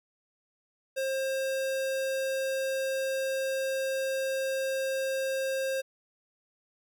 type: tone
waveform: square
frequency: 533 Hz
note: C5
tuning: 32 cents sharp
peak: -29 dBFS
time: 0.96-5.82 s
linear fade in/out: 20 ms
effects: none

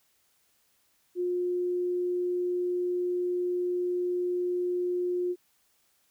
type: tone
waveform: sine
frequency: 357 Hz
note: F4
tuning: 38 cents sharp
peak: -26 dBFS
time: 1.15-5.36 s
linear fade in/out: 50 ms
effects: white hiss -69 dBFS RMS until 6.1 s

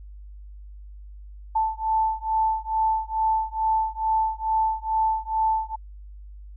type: beating tone pair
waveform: sine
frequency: 880 / 882.3 Hz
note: A5 / A5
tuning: 0 / +5 cents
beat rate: 2.3 Hz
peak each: -24 dBFS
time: 1.55-5.76 s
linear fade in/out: 10 ms
effects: added 50 Hz sine -39 dBFS peak until 6.56 s

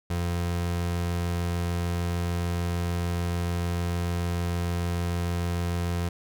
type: tone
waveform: 30% pulse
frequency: 86.7 Hz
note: F2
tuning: 12 cents flat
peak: -23 dBFS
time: 0.1-6.09 s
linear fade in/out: 5 ms
effects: none

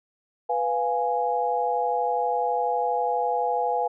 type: chord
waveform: sine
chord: F diminished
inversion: second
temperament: equal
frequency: 493.9 / 698.5 / 830.6 Hz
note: Cb5 / F5 / Ab5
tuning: 0 / 0 / 0 cents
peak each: -27 / -27 / -25 dBFS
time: 0.49-3.88 s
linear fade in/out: 10 ms
effects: none

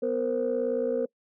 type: tone cluster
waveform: sine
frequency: 248 / 466.4 / 525 Hz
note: B3 / A#4 / C5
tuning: +7 / +1 / +6 cents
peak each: -32 / -26 / -28 dBFS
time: 0.02-1.06 s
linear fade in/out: 10 ms
effects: noise-tail reverb RT60 0.1 s tail -24 dB re dry + tanh soft clip ceiling -18 dBFS

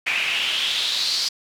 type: noise with band-pass filter sweep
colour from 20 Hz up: pink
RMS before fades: -23 dBFS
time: 0.06-1.29 s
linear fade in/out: 10 ms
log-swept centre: 2300 to 4800 Hz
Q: 5.2
effects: none

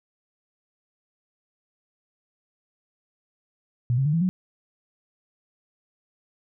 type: tone with pitch steps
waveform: sine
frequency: 121.4 / 134.7 / 149.46 / 165.84 / 184.01 Hz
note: B2 / C#3 / D3 / E3 / F#3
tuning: -29 / -49 / +31 / +11 / -9 cents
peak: -19 dBFS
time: 3.9-4.29 s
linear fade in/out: 0 ms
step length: 78 ms
effects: none

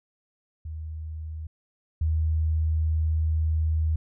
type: tone pair in turn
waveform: sine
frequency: 78.7 / 79.07 Hz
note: D#2 / D#2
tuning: +20 / +28 cents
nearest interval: unison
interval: 8 cents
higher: second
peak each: -32 / -21 dBFS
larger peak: second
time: 0.65-1.47 / 2.01-3.96 s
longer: second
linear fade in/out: 5 ms
effects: none

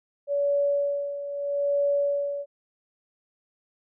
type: tone with tremolo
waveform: sine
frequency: 569 Hz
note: C#5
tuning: 45 cents sharp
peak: -20 dBFS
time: 0.27-2.46 s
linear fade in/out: 50 ms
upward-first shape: sine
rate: 0.78 Hz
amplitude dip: 70%
effects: none

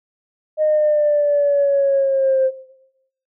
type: exponential sweep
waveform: sine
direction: down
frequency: 619 to 523.3 Hz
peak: -12 dBFS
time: 0.57-2.51 s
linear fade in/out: 50 ms
effects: noise-tail reverb RT60 0.9 s tail -18 dB re dry + tanh soft clip ceiling -8 dBFS

